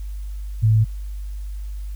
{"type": "tone", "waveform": "sine", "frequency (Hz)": 109.8, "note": "A2", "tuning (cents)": -3, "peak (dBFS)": -12, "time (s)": [0.62, 0.85], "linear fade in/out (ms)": 20, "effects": ["added 50 Hz sine -27 dBFS peak until 1.95 s", "white hiss -54 dBFS RMS until 1.95 s"]}